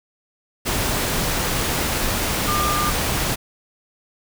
sine tone in noise, 1200 Hz, D6, 37 cents sharp, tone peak -21 dBFS, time 2.47-2.91 s, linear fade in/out 20 ms, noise pink, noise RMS -22 dBFS, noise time 0.65-3.36 s, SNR -2 dB, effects none

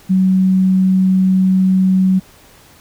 sine tone, 187.8 Hz, F#3, 26 cents sharp, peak -9 dBFS, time 0.09-2.2 s, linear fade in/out 20 ms, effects pink hiss -45 dBFS RMS until 2.8 s

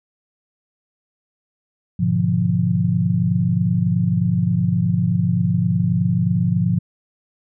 sine chord, G# diminished seventh, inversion none, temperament equal, 103.83 / 123.47 / 146.83 / 174.61 Hz, G#2 / B2 / D3 / F3, 0 / 0 / 0 / 0 cents, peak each -22 / -22 / -24 / -18 dBFS, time 1.99-6.79 s, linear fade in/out 10 ms, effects none

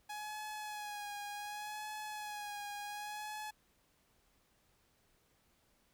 sawtooth tone with vibrato, 836 Hz, G#5, 11 cents sharp, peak -38 dBFS, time 0.09-3.51 s, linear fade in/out 10 ms, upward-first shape sine, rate 0.67 Hz, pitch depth 34 cents each way, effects pink hiss -73 dBFS RMS until 5.93 s

